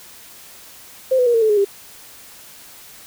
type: tone with pitch steps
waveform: sine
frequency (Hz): 521 / 498.3 / 476.7 / 455.9 / 436.1 / 417.1 / 399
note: C5 / B4 / A#4 / A#4 / A4 / G#4 / G4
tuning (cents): -7 / +15 / +39 / -39 / -15 / +7 / +31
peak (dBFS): -12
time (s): 1.11-1.649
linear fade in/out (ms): 10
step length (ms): 77
effects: white hiss -42 dBFS RMS until 3.06 s